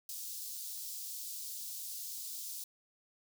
white high-pass noise, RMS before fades -43 dBFS, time 0.09-2.64 s, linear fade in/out 2 ms, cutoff 4200 Hz, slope 24 dB/octave, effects none

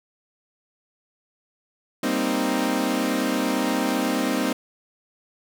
sawtooth chord, C minor seventh, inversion second, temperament equal, 196 / 233.1 / 261.6 / 311.1 Hz, G3 / Bb3 / C4 / Eb4, 0 / 0 / 0 / 0 cents, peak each -26 / -24 / -21 / -23 dBFS, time 2.03-4.53 s, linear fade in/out 5 ms, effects none

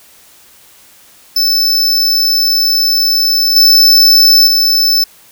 square tone with level steps, 5274 Hz, E8, in tune, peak -9 / -4 / -8 dBFS, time 1.36-5.04 s, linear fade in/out 5 ms, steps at 3.56 / 4.47 s, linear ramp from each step 2 ms, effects white hiss -43 dBFS RMS until 5.31 s

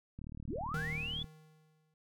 click train, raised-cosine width 5 ms, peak -33 dBFS, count 41, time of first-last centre 0.19-1.243 s, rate 38 Hz
sine linear sweep, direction up, 150.5 to 3500 Hz, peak -37 dBFS, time 0.48-1.23 s, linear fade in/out 5 ms
square tone with exponential decay, 156 Hz, D#3, 5 cents sharp, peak -36 dBFS, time 0.74-1.94 s, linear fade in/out 2 ms, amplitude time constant 260 ms
effects none

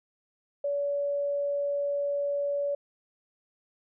sine tone, 570 Hz, C#5, 48 cents sharp, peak -26 dBFS, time 0.64-2.75 s, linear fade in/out 5 ms, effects none

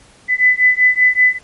sine beating tone pair, 2000 / 2005.2 Hz, B6 / B6, +21 / +26 cents, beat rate 5.2 Hz, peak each -12 dBFS, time 0.28-1.39 s, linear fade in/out 50 ms, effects pink hiss -47 dBFS RMS until 1.43 s + MP3 48 kbps

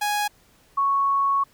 sawtooth / sine tone pair in turn, 830 / 1107.9 Hz, G#5 / C#6, -1 / -1 cents, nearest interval perfect fourth, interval 500 cents, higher second, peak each -18 / -18 dBFS, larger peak neither, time 0.01-0.28 / 0.77-1.44 s, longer second, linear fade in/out 10 ms, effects pink hiss -58 dBFS RMS until 1.53 s

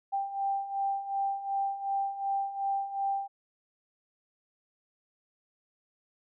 sine beating tone pair, 787 / 789.7 Hz, G5 / G5, +7 / +13 cents, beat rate 2.7 Hz, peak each -35 / -30 dBFS, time 0.12-3.28 s, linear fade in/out 20 ms, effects none

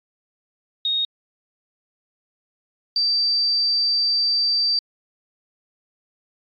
sine tone pair in turn, 3729 / 4662 Hz, A#7 / D8, 0 / -14 cents, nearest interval major third, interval 386 cents, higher second, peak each -19 / -17 dBFS, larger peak second, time 0.85-1.05 / 2.96-4.79 s, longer second, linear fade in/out 2 ms, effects AAC 64 kbps

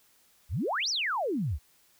sine exponential two-way sweep, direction up then down, 58.9 to 6040 to 58.9 Hz, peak -27 dBFS, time 0.49-1.59 s, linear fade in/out 50 ms, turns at 0.89 s, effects white hiss -64 dBFS RMS until 1.99 s

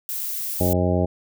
violet noise, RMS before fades -28 dBFS, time 0.09-0.73 s, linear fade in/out 0 ms
harmonic tone, 89.8 Hz, F2, 49 cents sharp, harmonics 1 / 2 / 3 / 4 / 5 / 6 / 7 / 9, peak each -22 / -24 / -27 / -27 / -29 / -28 / -26 / -32 dBFS, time 0.6-1.06 s, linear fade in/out 10 ms
effects none

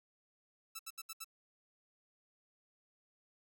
5% pulse tone bursts, 1318.5 Hz, E6, in tune, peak -31 dBFS, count 5, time 0.75-1.245 s, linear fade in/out 10 ms, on 43 ms, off 70 ms, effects none

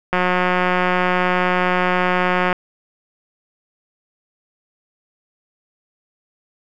click train, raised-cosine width 0.5 ms, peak -3 dBFS, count 435, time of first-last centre 0.13-2.528 s, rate 181 Hz, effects none

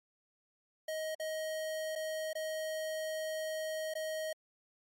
square tone with dropouts, 629 Hz, D#5, 19 cents sharp, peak -36 dBFS, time 0.88-4.33 s, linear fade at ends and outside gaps 5 ms, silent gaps 1.149-1.197 / 1.954-1.958 / 2.332-2.352 / 3.939-3.952 s, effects MP3 64 kbps

